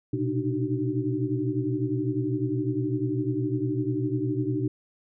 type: tone cluster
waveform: sine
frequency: 120 / 128.2 / 299 / 310.7 / 378.9 Hz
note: B2 / C3 / D4 / D#4 / F#4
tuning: -49 / -35 / +31 / -2 / +41 cents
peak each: -31 / -31 / -29 / -32 / -32 dBFS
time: 0.13-4.68 s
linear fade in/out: 5 ms
effects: none